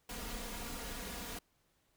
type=noise with comb filter; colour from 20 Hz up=pink; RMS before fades=-43 dBFS; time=0.09-1.39 s; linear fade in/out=5 ms; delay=4.2 ms; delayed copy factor=+0.7; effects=pink hiss -75 dBFS RMS until 1.96 s